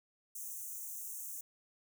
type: high-pass noise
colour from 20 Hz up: white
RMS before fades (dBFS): -44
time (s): 0.35-1.41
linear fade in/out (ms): 5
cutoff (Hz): 6000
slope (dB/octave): 96
effects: none